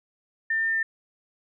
sine tone, 1801 Hz, A6, 40 cents sharp, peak -22 dBFS, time 0.5-0.83 s, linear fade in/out 5 ms, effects none

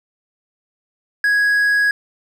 triangle tone, 1661.2 Hz, G#6, in tune, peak -11 dBFS, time 1.24-1.91 s, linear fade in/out 2 ms, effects none

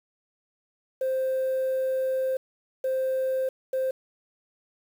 sine tone bursts at uneven times, 523.3 Hz, C5, in tune, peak -22 dBFS, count 3, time 1.01-2.37 / 2.84-3.49 / 3.73-3.91 s, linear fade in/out 5 ms, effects tanh soft clip ceiling -20 dBFS + 8-bit

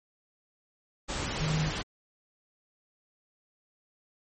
sine tone in noise, 155.7 Hz, D#3, 2 cents sharp, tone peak -27 dBFS, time 1.4-1.71 s, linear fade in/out 20 ms, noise pink, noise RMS -33 dBFS, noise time 1.08-1.83 s, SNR +3 dB, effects MP3 32 kbps

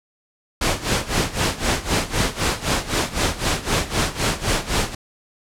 pink noise with tremolo, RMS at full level -18 dBFS, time 0.61-4.95 s, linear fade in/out 5 ms, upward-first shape sine, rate 3.9 Hz, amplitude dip 85%, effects low-pass 9000 Hz 12 dB/octave

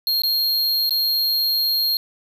square tone with dropouts, 4236 Hz, C8, 21 cents sharp, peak -18 dBFS, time 0.07-1.97 s, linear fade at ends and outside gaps 1 ms, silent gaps 0.22-0.235 / 0.894-0.907 s, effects none

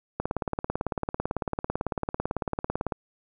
click train, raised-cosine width 1 ms, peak -13 dBFS, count 50, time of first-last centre 0.2-2.922 s, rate 18 Hz, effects none

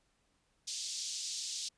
white band-pass noise, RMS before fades -40 dBFS, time 0.67-1.69 s, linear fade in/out 10 ms, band 3800 to 6800 Hz, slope 24 dB/octave, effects pink hiss -75 dBFS RMS until 1.77 s + resampled to 22050 Hz

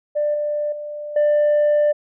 sine tone with level steps, 593 Hz, D5, 17 cents sharp, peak -16 / -19 / -27 / -11 dBFS, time 0.15-1.93 s, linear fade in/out 20 ms, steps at 0.34 / 0.72 / 1.16 s, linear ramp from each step 5 ms, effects tanh soft clip ceiling -12 dBFS

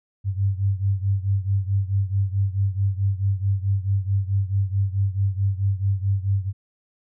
sine beating tone pair, 96.8 / 101.4 Hz, G2 / G#2, -21 / -41 cents, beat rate 4.6 Hz, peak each -21 / -24 dBFS, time 0.24-6.53 s, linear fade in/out 50 ms, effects none

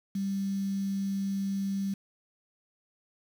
sine tone with quantisation, 196 Hz, G3, in tune, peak -28 dBFS, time 0.15-1.94 s, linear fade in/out 5 ms, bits 8, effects none

